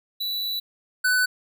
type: tone pair in turn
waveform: square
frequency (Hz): 3951 / 1498.4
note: B7 / F#6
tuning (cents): 0 / +21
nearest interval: octave + perfect fourth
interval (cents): 1679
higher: first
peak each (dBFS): -26 / -19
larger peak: second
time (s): 0.2-0.6 / 1.04-1.26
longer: first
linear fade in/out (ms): 10
effects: none